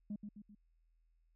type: tone with echo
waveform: sine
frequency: 207.3 Hz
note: G#3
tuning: 3 cents flat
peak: -37 dBFS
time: 0.1-0.16 s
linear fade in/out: 5 ms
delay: 130 ms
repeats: 3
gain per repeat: -6 dB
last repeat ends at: 0.55 s
effects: tanh soft clip ceiling -36 dBFS + added 41 Hz sine -70 dBFS peak until 1.35 s